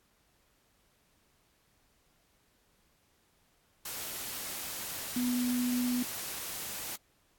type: tone in noise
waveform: sine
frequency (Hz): 246.9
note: B3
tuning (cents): 0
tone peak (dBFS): -28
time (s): 5.16-6.03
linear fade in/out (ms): 5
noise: white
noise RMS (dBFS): -39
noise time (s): 3.85-6.96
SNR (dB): +8
effects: pink hiss -70 dBFS RMS until 7.38 s + AAC 64 kbps